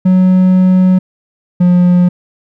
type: tone pair in turn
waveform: triangle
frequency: 185 / 178.11 Hz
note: F#3 / F3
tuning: 0 / +34 cents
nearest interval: minor second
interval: 66 cents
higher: first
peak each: -3 dBFS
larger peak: neither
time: 0.05-0.99 / 1.6-2.09 s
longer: first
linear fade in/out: 10 ms
effects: none